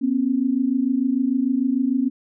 sine tone pair together, 245.1 / 271.8 Hz, B3 / C#4, -13 / -34 cents, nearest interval major second, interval 179 cents, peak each -21 / -20 dBFS, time 0.01-2.1 s, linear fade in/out 20 ms, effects none

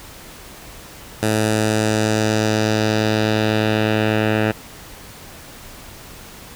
10% pulse tone with low-pass filter sweep, 108.3 Hz, A2, 27 cents flat, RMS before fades -18 dBFS, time 1.22-4.52 s, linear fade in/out 10 ms, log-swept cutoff 11000 to 2400 Hz, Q 1.5, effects pink hiss -39 dBFS RMS until 6.55 s

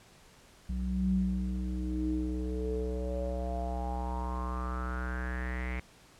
square tone with low-pass filter sweep, 62.3 Hz, B1, 16 cents sharp, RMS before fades -33 dBFS, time 0.69-5.8 s, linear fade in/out 5 ms, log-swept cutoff 150 to 2200 Hz, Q 7.8, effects pink hiss -58 dBFS RMS until 6.19 s + low-pass 10000 Hz 12 dB/octave

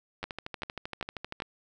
two click trains, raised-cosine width 0.3 ms, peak -17 / -20 dBFS, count 4 / 16, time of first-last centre 0.24-1.421 / 0.23-1.402 s, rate 2.54 / 12.8 Hz, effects none

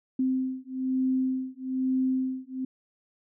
sine beating tone pair, 259.4 / 260.5 Hz, C4 / C4, -15 / -7 cents, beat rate 1.1 Hz, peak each -28 dBFS, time 0.19-2.65 s, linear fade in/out 5 ms, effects none

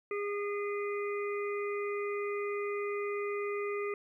harmonic tone, 408.4 Hz, G#4, 29 cents flat, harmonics 1 / 3 / 5 / 6, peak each -33 / -41 / -43 / -46 dBFS, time 0.11-3.94 s, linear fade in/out 2 ms, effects 12-bit

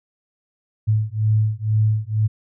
sine beating tone pair, 107.1 / 109.2 Hz, A2 / A2, -46 / -13 cents, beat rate 2.1 Hz, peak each -19 dBFS, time 0.87-2.28 s, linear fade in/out 20 ms, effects none

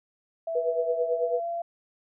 sine tone with pitch glide, 660 to 682.5 Hz, E5 to F5, +2 to -40 cents, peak -28 dBFS, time 0.47-1.62 s, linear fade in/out 5 ms, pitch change +58 cents, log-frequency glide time 1.12-1.47 s
sine tone with tremolo, 488.9 Hz, B4, 18 cents flat, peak -21 dBFS, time 0.55-1.4 s, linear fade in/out 5 ms, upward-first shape triangle, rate 9.1 Hz, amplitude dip 95%
effects none

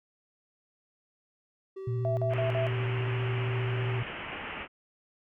triangle tone, 384.2 Hz, G4, 35 cents flat, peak -35 dBFS, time 1.76-4 s, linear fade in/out 10 ms
sine tone with vibrato, 118.4 Hz, A#2, 27 cents sharp, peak -28 dBFS, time 1.87-4.03 s, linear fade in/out 5 ms, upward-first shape sine, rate 15 Hz, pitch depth 36 cents each way
sine tone bursts, 659.3 Hz, E5, in tune, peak -28 dBFS, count 4, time 2.05-2.668 s, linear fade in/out 0 ms, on 120 ms, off 46 ms
white low-pass noise, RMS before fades -39 dBFS, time 2.29-4.68 s, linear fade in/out 50 ms, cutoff 3000 Hz, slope 96 dB/octave
effects none

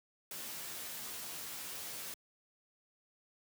white noise with comb filter, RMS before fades -44 dBFS, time 0.31-2.14 s, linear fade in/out 2 ms, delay 13 ms, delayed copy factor +0.65, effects high-pass 100 Hz 12 dB/octave

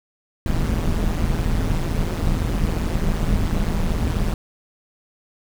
brown noise with amplitude modulation, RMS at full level -17 dBFS, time 0.46-4.34 s, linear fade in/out 2 ms, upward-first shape sine, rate 164 Hz, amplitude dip 80%, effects none

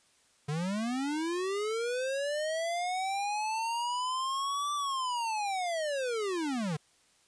square linear two-way sweep, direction up then down, 141.5 to 1174.7 to 141.5 Hz, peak -31 dBFS, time 0.48-6.77 s, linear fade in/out 10 ms, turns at 4.74 s, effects white hiss -66 dBFS RMS until 7.27 s + resampled to 22050 Hz

